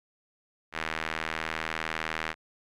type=tone with band-pass filter; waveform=sawtooth; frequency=79.9 Hz; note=D#2; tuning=47 cents sharp; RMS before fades=-34 dBFS; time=0.72-2.35 s; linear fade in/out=50 ms; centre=1900 Hz; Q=1.4; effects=none